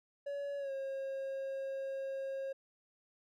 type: tone with pitch glide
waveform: triangle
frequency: 566 to 540.1 Hz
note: C#5 to C#5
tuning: +36 to -45 cents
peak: -35 dBFS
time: 0.26-2.53 s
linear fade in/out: 10 ms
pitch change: -81 cents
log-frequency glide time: 0.58-0.72 s
effects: none